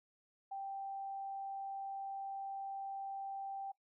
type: tone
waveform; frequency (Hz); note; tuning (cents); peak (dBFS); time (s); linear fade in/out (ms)
sine; 784; G5; 0; -40; 0.51-3.72; 10
effects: noise-tail reverb RT60 0.1 s tail -20 dB re dry